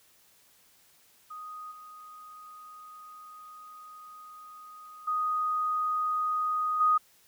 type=tone with level steps; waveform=sine; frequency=1244.5 Hz; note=D#6; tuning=in tune; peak=-39 / -45 / -26 / -20 dBFS; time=1.3-6.98 s; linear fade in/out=10 ms; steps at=1.71 / 5.07 / 6.8 s; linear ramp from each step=10 ms; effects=white hiss -62 dBFS RMS until 7.27 s